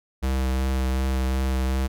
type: tone with vibrato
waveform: square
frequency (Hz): 65.41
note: C2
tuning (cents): 0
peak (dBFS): -22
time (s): 0.22-1.88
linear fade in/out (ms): 20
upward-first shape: sine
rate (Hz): 2.7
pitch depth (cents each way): 15
effects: none